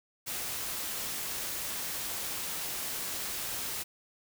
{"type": "noise", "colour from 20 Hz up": "white", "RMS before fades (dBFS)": -36, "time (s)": [0.26, 3.84], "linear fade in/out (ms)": 20, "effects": []}